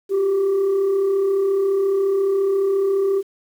sine tone pair together, 357.6 / 392 Hz, F4 / G4, +41 / 0 cents, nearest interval major second, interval 159 cents, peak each -26 / -14 dBFS, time 0.09-3.23 s, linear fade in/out 50 ms, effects tanh soft clip ceiling -14 dBFS + 8-bit

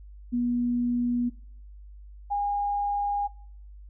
sine tone pair in turn, 242.1 / 814.3 Hz, B3 / G#5, -34 / -34 cents, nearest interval octave + major sixth, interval 2100 cents, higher second, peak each -23 / -24 dBFS, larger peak first, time 0.32-1.3 / 2.3-3.28 s, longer neither, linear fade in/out 20 ms, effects noise-tail reverb RT60 0.6 s tail -23 dB re dry + added 50 Hz sine -43 dBFS peak until 3.89 s

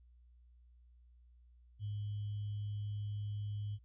sine tone with sample-and-hold, 103.83 Hz, G#2, in tune, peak -37 dBFS, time 1.79-3.79 s, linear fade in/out 50 ms, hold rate 3150 Hz, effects added 60 Hz sine -60 dBFS peak until 3.84 s + resampled to 8000 Hz

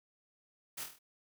white noise with echo, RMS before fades -42 dBFS, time 0.77-0.84 s, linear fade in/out 10 ms, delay 25 ms, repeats 6, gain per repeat -4 dB, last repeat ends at 0.99 s, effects none

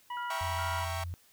harmonic tone, 974 Hz, B5, 24 cents flat, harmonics 1 / 2 / 3, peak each -35 / -46 / -48 dBFS, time 0.1-0.85 s, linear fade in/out 5 ms
sine tone with tremolo, 1400 Hz, F6, 4 cents sharp, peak -39 dBFS, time 0.17-0.91 s, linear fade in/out 0 ms, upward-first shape square, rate 2.4 Hz, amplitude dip 80%
sawtooth chord, E diminished seventh, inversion none, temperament equal, 659.3 / 784 / 932.3 / 1108.7 Hz, E5 / G5 / Bb5 / Db6, 0 / 0 / 0 / 0 cents, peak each -36 / -37 / -39 / -37 dBFS, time 0.3-1.04 s, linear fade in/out 5 ms
sine tone with vibrato, 87.31 Hz, F2, in tune, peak -35 dBFS, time 0.41-1.14 s, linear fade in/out 0 ms, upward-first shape triangle, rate 5.6 Hz, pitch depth 13 cents each way
effects white hiss -63 dBFS RMS until 1.32 s

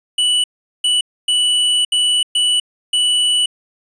square tone bursts at uneven times, 2960 Hz, F#7, in tune, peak -13 dBFS, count 6, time 0.18-0.44 / 0.84-1.01 / 1.28-1.85 / 1.92-2.23 / 2.35-2.6 / 2.93-3.46 s, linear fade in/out 5 ms, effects resampled to 22050 Hz

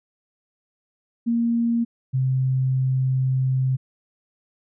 sine tone pair in turn, 233.4 / 130.73 Hz, A#3 / C3, +2 / -1 cents, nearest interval minor seventh, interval 1003 cents, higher first, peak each -18 dBFS, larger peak neither, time 1.26-1.85 / 2.13-3.77 s, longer second, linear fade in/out 20 ms, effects none

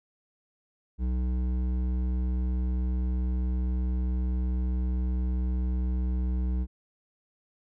sine tone with hard clipping, 62.3 Hz, B1, 16 cents sharp, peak -27 dBFS, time 0.98-6.67 s, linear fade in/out 50 ms, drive 10 dB, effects none

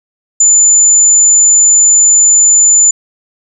sine tone, 7040 Hz, A8, in tune, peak -3 dBFS, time 0.4-2.91 s, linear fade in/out 5 ms, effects none

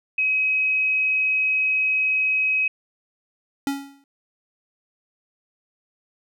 sine tone, 2541 Hz, D#7, 36 cents sharp, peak -18 dBFS, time 0.18-2.68 s, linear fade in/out 5 ms
square tone with exponential decay, 278 Hz, C#4, 5 cents sharp, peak -20 dBFS, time 3.67-4.04 s, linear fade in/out 1 ms, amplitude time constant 80 ms
effects none

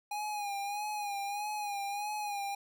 square tone with vibrato, 821 Hz, G#5, 20 cents flat, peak -35 dBFS, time 0.11-2.55 s, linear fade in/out 5 ms, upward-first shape sine, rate 1.6 Hz, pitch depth 51 cents each way, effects none

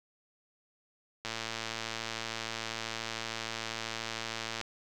click train, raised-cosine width 0.2 ms, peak -18 dBFS, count 381, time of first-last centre 1.25-4.613 s, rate 113 Hz, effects none

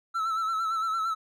triangle tone with vibrato, 1321 Hz, E6, 3 cents sharp, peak -24 dBFS, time 0.14-1.15 s, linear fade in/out 20 ms, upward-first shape sine, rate 8.8 Hz, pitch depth 48 cents each way, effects none

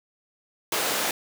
pink high-pass noise, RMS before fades -26 dBFS, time 0.72-1.11 s, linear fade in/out 2 ms, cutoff 400 Hz, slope 12 dB/octave, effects none

